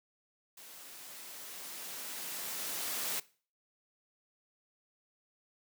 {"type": "noise with level ramp", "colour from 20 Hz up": "white", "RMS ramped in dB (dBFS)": [-52, -35], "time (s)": [0.57, 3.2], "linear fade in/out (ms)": 5, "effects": ["noise-tail reverb RT60 0.4 s tail -20 dB re dry", "high-pass 200 Hz 12 dB/octave"]}